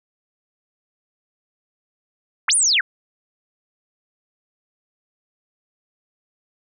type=linear two-way sweep; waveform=sine; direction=up then down; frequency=659.3 to 9890 to 1332 Hz; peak=-14 dBFS; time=2.48-2.81 s; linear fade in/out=5 ms; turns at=2.55 s; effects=none